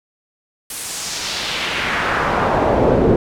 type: noise with band-pass filter sweep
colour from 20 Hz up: brown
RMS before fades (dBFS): -18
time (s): 0.7-3.16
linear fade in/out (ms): 2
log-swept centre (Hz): 11000 to 350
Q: 1.5
effects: none